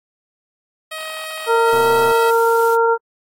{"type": "tone with pitch glide", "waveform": "10% pulse", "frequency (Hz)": [631, 644.3], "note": ["D#5", "E5"], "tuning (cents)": [24, -40], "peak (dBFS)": -18, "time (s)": [0.91, 2.31], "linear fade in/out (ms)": 10, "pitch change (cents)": 36, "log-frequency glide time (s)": [1.55, 1.96]}
{"type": "harmonic tone", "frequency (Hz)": 460, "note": "A#4", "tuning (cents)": -23, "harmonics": [1, 2, 3], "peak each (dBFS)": [-14, -17, -19], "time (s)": [1.46, 2.98], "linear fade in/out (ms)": 50}
{"type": "noise", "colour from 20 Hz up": "blue", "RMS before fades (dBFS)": -33, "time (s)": [1.67, 2.76], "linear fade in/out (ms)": 10}
{"type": "click train", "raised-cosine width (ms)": 1, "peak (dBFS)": -17, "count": 48, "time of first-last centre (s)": [1.73, 2.115], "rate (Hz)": 122}
{"effects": ["AAC 48 kbps"]}